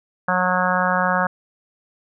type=harmonic tone; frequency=182.4 Hz; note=F#3; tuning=24 cents flat; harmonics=1 / 3 / 4 / 5 / 6 / 7 / 8 / 9; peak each=-25 / -25 / -25 / -25 / -25 / -25 / -25 / -25 dBFS; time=0.28-1.27 s; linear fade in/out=5 ms; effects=none